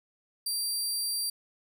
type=tone; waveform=20% pulse; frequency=4710 Hz; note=D8; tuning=4 cents sharp; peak=-23 dBFS; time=0.46-1.3 s; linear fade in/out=5 ms; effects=none